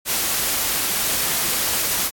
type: noise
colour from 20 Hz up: white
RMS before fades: -21 dBFS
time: 0.05-2.11 s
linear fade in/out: 50 ms
effects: AAC 64 kbps